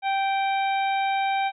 harmonic tone with a mistuned harmonic, 782 Hz, G5, 4 cents flat, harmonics 1 / 2 / 3 / 4 / 5, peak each -22 / -34 / -31 / -40 / -39 dBFS, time 0.02-1.52 s, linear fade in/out 50 ms, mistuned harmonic 5, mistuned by -60 cents, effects none

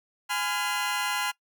20% pulse chord, F diminished, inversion first, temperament equal with one note detuned, 830.6 / 1013.2 / 1396.9 Hz, Ab5 / Cb6 / F6, 0 / +44 / 0 cents, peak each -26 dBFS, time 0.29-1.32 s, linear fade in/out 20 ms, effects noise-tail reverb RT60 0.1 s tail -21 dB re dry

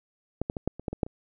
clicks, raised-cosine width 2 ms, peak -14 / -15 / -19 / -12 / -25 / -16 / -20 / -11 / -26 dBFS, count 9, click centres 0.416 / 0.499 / 0.568 / 0.676 / 0.796 / 0.882 / 0.93 / 1.032 / 1.065 s, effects none

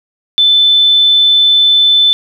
sine tone, 3520 Hz, A7, in tune, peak -5 dBFS, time 0.38-2.13 s, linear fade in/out 0 ms, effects 7-bit

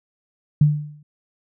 sine tone with exponential decay, 148.9 Hz, D3, 24 cents sharp, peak -8 dBFS, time 0.61-1.03 s, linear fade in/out 5 ms, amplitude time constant 91 ms, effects none

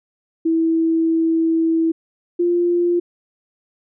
sine tone pair in turn, 326.6 / 348.2 Hz, E4 / F4, -16 / -5 cents, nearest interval minor second, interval 111 cents, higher second, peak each -14 dBFS, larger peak neither, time 0.45-1.92 / 2.39-3 s, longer first, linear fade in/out 10 ms, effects none

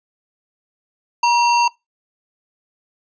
sine tone with sample-and-hold, 951 Hz, A#5, 34 cents sharp, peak -11 dBFS, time 1.23-1.68 s, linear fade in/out 5 ms, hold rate 3675 Hz, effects noise-tail reverb RT60 0.2 s tail -22 dB re dry + resampled to 16000 Hz

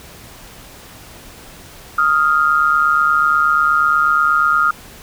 sine tone pair together, 1248.6 / 1396.9 Hz, D#6 / F6, +6 / 0 cents, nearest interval major second, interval 194 cents, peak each -14 dBFS, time 1.98-4.71 s, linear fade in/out 5 ms, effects pink hiss -39 dBFS RMS until 5.02 s

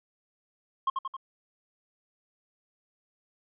triangle tone with echo, 1070 Hz, C6, 38 cents sharp, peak -21 dBFS, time 0.87-0.9 s, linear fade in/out 5 ms, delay 89 ms, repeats 3, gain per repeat -4 dB, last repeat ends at 1.167 s, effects resampled to 8000 Hz

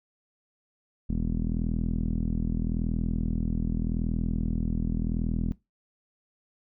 sawtooth tone with low-pass filter, 40.84 Hz, E1, 15 cents flat, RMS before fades -28 dBFS, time 1.09-5.52 s, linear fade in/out 0 ms, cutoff 230 Hz, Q 3.8, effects noise-tail reverb RT60 0.2 s tail -19 dB re dry

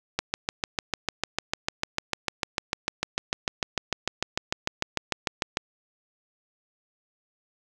click train, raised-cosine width 0.2 ms, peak -7 dBFS, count 37, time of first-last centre 0.19-5.571 s, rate 6.69 Hz, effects none

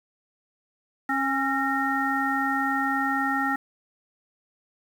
harmonic tone with a mistuned harmonic, 272.4 Hz, C#4, 30 cents flat, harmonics 1 / 3 / 5 / 7, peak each -28 / -28 / -28 / -28 dBFS, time 1.09-3.56 s, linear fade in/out 5 ms, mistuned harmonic 7, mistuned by -52 cents, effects 8-bit

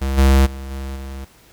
square tone with level steps, 67.3 Hz, C2, 49 cents sharp, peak -19 / -10 / -29 / -26 / -29 dBFS, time 0.01-1.25 s, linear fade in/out 10 ms, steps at 0.17 / 0.45 / 0.7 / 0.95 s, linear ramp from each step 20 ms, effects pink hiss -50 dBFS RMS until 1.52 s

